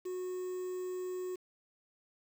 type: tone with quantisation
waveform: triangle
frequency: 366.1 Hz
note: F#4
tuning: 18 cents flat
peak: -34 dBFS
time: 0.05-1.36 s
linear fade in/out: 10 ms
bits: 9
effects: none